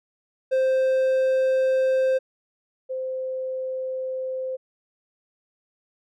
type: tone pair in turn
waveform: triangle / sine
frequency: 523.3 / 519.4 Hz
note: C5 / C5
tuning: 0 / -13 cents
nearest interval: unison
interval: 13 cents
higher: first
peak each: -16 / -26 dBFS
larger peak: first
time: 0.51-2.19 / 2.89-4.57 s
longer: neither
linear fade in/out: 20 ms
effects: none